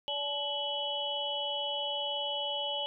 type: tone cluster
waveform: sine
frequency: 576 / 858 / 2979 / 3302 Hz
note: D5 / A5 / F#7 / G#7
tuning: -34 / -44 / +11 / -11 cents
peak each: -38 / -39 / -34 / -39 dBFS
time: 0.08-2.86 s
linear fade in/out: 0 ms
effects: none